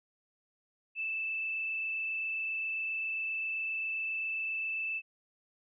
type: tone with frequency modulation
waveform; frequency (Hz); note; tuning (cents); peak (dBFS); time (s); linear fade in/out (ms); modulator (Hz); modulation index
sine; 2637; E7; 0; -32; 0.95-5.02; 50; 27.5; 0.83
effects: none